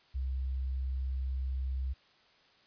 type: tone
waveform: sine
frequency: 65.41 Hz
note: C2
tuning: in tune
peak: -31 dBFS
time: 0.14-1.94 s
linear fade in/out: 20 ms
effects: white hiss -64 dBFS RMS until 2.66 s + resampled to 11025 Hz